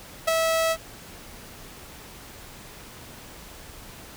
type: tone with ADSR envelope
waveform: sawtooth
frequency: 651 Hz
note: E5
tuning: 22 cents flat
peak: -13 dBFS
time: 0.27-0.77 s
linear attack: 13 ms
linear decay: 8 ms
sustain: -4 dB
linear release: 56 ms
effects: pink hiss -44 dBFS RMS until 4.16 s